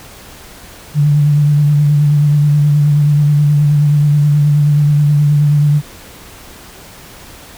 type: tone with vibrato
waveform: sine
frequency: 146.83 Hz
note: D3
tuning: in tune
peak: -7 dBFS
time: 0.94-5.82 s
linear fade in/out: 50 ms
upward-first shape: sine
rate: 9.4 Hz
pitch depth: 29 cents each way
effects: pink hiss -36 dBFS RMS until 7.57 s